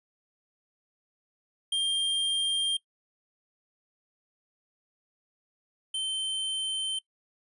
square tone pair in turn, 3193 / 3099 Hz, G7 / G7, +31 / -21 cents, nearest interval minor second, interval 52 cents, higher first, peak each -25 / -29 dBFS, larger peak first, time 1.72-2.77 / 5.94-6.99 s, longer neither, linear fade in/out 5 ms, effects noise-tail reverb RT60 0.1 s tail -21 dB re dry + resampled to 24000 Hz

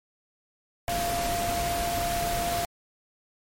sine tone in noise, 693 Hz, F5, 14 cents flat, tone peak -27 dBFS, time 0.88-2.65 s, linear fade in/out 0 ms, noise pink, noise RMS -31 dBFS, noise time 0.88-2.65 s, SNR +1 dB, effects MP3 64 kbps

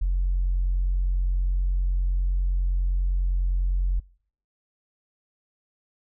sine tone, 44.93 Hz, F1, 50 cents sharp, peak -19 dBFS, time 0.01-4 s, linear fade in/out 10 ms, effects noise-tail reverb RT60 0.6 s tail -26 dB re dry + tanh soft clip ceiling -17 dBFS

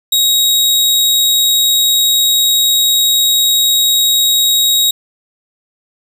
sawtooth tone, 3794 Hz, A#7, 30 cents sharp, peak -6 dBFS, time 0.12-4.91 s, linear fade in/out 5 ms, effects none

